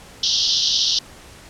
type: band-pass noise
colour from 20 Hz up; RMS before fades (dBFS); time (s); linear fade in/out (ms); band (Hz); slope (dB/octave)
white; -19; 0.23-0.99; 5; 3000 to 5800; 96
effects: pink hiss -43 dBFS RMS until 1.49 s + low-pass 10000 Hz 12 dB/octave